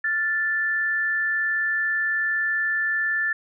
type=tone pair together; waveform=sine; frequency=1396.9 / 1758.7 Hz; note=F6 / A6; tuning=0 / -1 cents; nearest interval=major third; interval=399 cents; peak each=-32 / -21 dBFS; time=0.04-3.33 s; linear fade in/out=5 ms; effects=none